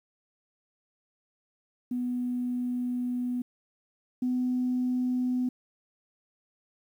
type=tone pair in turn; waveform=sine; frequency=246.9 / 250.9 Hz; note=B3 / B3; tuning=0 / +28 cents; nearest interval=unison; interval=28 cents; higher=second; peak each=-27 / -24 dBFS; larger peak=second; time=1.91-3.42 / 4.22-5.49 s; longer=first; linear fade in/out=5 ms; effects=tanh soft clip ceiling -20 dBFS + 10-bit